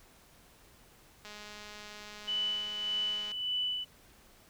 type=click train; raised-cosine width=0.2 ms; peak=-30 dBFS; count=433; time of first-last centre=1.25-3.317 s; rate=209 Hz
type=tone with tremolo; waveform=sine; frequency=2983 Hz; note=F#7; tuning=13 cents sharp; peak=-29 dBFS; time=2.27-3.85 s; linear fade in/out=20 ms; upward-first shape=sine; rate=1.7 Hz; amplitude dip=55%
effects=pink hiss -60 dBFS RMS until 4.49 s